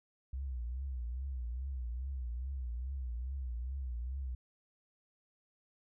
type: tone with vibrato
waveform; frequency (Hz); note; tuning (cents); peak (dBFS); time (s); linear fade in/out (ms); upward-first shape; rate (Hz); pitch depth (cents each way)
sine; 63.2; B1; +41; -36; 0.33-4.35; 5; triangle; 2.4; 160
effects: none